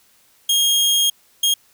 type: tone bursts at uneven times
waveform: sawtooth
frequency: 3249 Hz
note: G#7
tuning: 39 cents flat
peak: -11 dBFS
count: 2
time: 0.49-1.1 / 1.43-1.54 s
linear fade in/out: 5 ms
effects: white hiss -56 dBFS RMS until 1.73 s